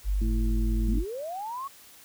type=tone; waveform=sine; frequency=49 Hz; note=G1; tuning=in tune; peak=-23 dBFS; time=0.04-1.05 s; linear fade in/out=50 ms
type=harmonic tone; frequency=110 Hz; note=A2; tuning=in tune; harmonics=1 / 2 / 3; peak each=-36 / -32 / -36 dBFS; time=0.21-0.99 s; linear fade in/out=5 ms
type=linear sweep; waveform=sine; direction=up; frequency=171.8 to 1129 Hz; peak=-32 dBFS; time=0.87-1.68 s; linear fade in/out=10 ms
effects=white hiss -52 dBFS RMS until 2.04 s